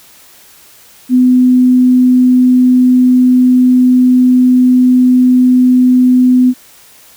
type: tone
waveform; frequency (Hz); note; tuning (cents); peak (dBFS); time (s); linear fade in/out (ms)
sine; 252; B3; +35; -4; 1.09-6.54; 50
effects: white hiss -41 dBFS RMS until 7.16 s